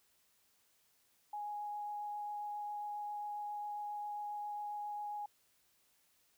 sine tone with vibrato, 830.6 Hz, G#5, in tune, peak -39 dBFS, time 1.33-5.26 s, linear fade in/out 5 ms, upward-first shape triangle, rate 7.4 Hz, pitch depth 9 cents each way, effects white hiss -73 dBFS RMS until 6.37 s

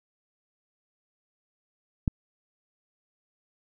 click, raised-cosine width 5 ms, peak -11 dBFS, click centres 2.078 s, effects none

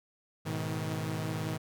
sawtooth tone cluster, 107.3 / 126 / 158.3 Hz, A2 / B2 / D#3, -43 / +35 / +30 cents, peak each -33 / -36 / -31 dBFS, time 0.45-1.58 s, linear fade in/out 20 ms, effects none

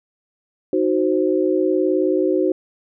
sine chord, C diminished, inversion first, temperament equal, 311.1 / 370 / 523.3 Hz, Eb4 / Gb4 / C5, 0 / 0 / 0 cents, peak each -20 / -18 / -22 dBFS, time 0.73-2.52 s, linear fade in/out 2 ms, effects none

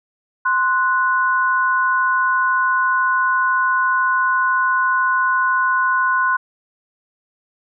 sine tone pair together, 1043 / 1477 Hz, C6 / F#6, -6 / -3 cents, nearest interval tritone, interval 603 cents, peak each -17 dBFS, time 0.45-6.37 s, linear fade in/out 10 ms, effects none

